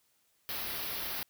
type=band-stop noise; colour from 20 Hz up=white; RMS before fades=-37 dBFS; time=0.49-1.23 s; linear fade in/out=0 ms; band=5300 to 11000 Hz; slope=48 dB/octave; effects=white hiss -72 dBFS RMS until 1.29 s